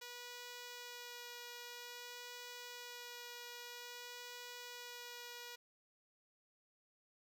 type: tone with vibrato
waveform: 5% pulse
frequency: 485 Hz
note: B4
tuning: 31 cents flat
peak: -37 dBFS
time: 0.01-5.56 s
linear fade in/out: 10 ms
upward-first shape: sine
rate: 0.51 Hz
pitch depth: 9 cents each way
effects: none